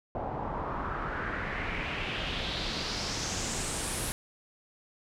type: noise with low-pass filter sweep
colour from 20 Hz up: pink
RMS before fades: -34 dBFS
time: 0.15-4.12 s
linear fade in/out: 0 ms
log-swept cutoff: 760 to 11000 Hz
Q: 3
effects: none